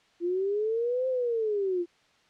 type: linear two-way sweep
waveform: sine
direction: up then down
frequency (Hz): 339 to 523.3 to 339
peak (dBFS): -25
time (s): 0.2-1.86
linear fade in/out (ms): 50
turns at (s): 1.08
effects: white hiss -63 dBFS RMS until 2.29 s + low-pass 4000 Hz 12 dB/octave